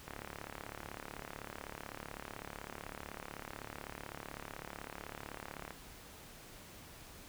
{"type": "click train", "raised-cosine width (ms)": 0.5, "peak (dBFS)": -28, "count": 203, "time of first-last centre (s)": [0.08, 5.707], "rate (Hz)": 35.9, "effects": ["pink hiss -54 dBFS RMS until 7.28 s"]}